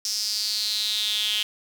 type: tone with high-pass filter sweep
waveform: sawtooth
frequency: 211.3 Hz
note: G#3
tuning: 30 cents sharp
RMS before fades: -26 dBFS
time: 0.05-1.43 s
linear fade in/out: 2 ms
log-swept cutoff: 5400 to 3100 Hz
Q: 6.9
effects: none